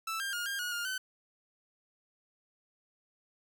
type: tone with pitch steps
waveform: sawtooth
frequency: 1321 / 1598 / 1426 / 1607 / 1450 / 1413 / 1522 Hz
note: E6 / G6 / F6 / G6 / F#6 / F6 / F#6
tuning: +3 / +33 / +36 / +43 / -35 / +20 / +48 cents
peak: -30 dBFS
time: 0.07-0.98 s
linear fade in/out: 5 ms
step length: 130 ms
effects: none